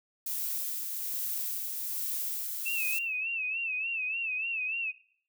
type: noise with tremolo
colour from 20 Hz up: violet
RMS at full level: -33 dBFS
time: 0.26-2.99 s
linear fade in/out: 5 ms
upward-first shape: sine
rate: 1.2 Hz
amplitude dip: 30%
type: tone with vibrato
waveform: sine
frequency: 2624 Hz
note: E7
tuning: 9 cents flat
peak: -30 dBFS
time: 2.65-4.92 s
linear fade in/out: 20 ms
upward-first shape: sine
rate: 3.4 Hz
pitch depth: 93 cents each way
effects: noise-tail reverb RT60 0.6 s tail -20 dB re dry